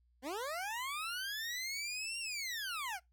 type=linear two-way sweep; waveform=20% pulse; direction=up then down; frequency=237.3 to 2794 to 669 Hz; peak=-33 dBFS; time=0.22-3 s; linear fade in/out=50 ms; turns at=2.19 s; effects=noise-tail reverb RT60 0.2 s tail -24 dB re dry + added 60 Hz sine -68 dBFS peak until 3.12 s